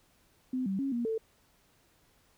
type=tone with pitch steps; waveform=sine; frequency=256.1 / 193.1 / 273.4 / 237.5 / 445 Hz; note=C4 / G3 / C#4 / A#3 / A4; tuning=-37 / -26 / -24 / +33 / +20 cents; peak=-29 dBFS; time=0.53-1.18 s; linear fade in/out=5 ms; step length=130 ms; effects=pink hiss -67 dBFS RMS until 2.37 s